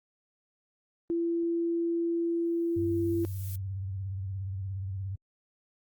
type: tone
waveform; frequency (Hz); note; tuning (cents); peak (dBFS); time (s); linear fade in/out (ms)
sine; 337.5; E4; +41; -26; 1.1-3.25; 0
type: noise with exponential growth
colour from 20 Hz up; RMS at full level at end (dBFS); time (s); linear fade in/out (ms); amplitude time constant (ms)
violet; -42; 2.13-3.56; 5; 310
type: tone with vibrato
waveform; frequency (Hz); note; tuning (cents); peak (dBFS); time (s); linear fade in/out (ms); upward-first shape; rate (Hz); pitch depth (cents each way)
sine; 96.2; G2; -32; -32; 2.76-5.16; 10; sine; 17; 74
effects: Opus 32 kbps